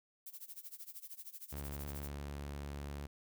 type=noise with tremolo; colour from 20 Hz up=violet; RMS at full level=-47 dBFS; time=0.26-2.1 s; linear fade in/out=5 ms; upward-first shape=sine; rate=13 Hz; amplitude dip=90%
type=tone; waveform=sawtooth; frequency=71.4 Hz; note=D2; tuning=48 cents flat; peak=-38 dBFS; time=1.52-3.07 s; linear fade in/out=10 ms
effects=none